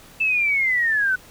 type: linear sweep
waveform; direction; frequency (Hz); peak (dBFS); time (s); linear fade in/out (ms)
sine; down; 2652 to 1480; -17; 0.2-1.16; 10
effects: pink hiss -47 dBFS RMS until 1.3 s